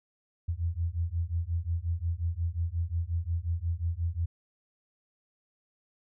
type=beating tone pair; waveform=sine; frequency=82 / 87.6 Hz; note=E2 / F2; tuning=-9 / +6 cents; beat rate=5.6 Hz; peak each=-31 dBFS; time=0.48-4.26 s; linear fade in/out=10 ms; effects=none